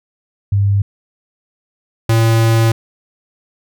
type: tone pair in turn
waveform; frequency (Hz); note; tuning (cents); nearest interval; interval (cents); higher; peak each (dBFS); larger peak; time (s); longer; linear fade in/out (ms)
sine / square; 100 / 113.55; G2 / A#2; +35 / -45; major second; 220; second; -10; neither; 0.52-0.82 / 2.09-2.72; second; 5
effects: none